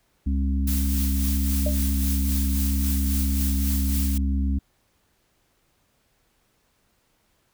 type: harmonic tone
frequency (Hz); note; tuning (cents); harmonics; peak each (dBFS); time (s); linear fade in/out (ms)
68.2; C#2; -28; 1 / 3 / 4; -21 / -29 / -31; 0.26-4.59; 10
type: noise with tremolo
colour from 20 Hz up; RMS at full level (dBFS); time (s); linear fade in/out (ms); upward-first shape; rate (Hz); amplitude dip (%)
blue; -30; 0.67-4.18; 5; sine; 3.7; 40
type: tone with exponential decay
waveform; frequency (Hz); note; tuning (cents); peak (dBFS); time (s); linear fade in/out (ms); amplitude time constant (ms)
sine; 598; D5; +31; -22; 1.66-1.79; 5; 28
effects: pink hiss -67 dBFS RMS until 7.53 s